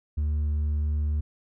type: tone with hard clipping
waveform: triangle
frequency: 74.7 Hz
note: D2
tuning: 30 cents sharp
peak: -22 dBFS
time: 0.17-1.21 s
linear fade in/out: 10 ms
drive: 1 dB
effects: none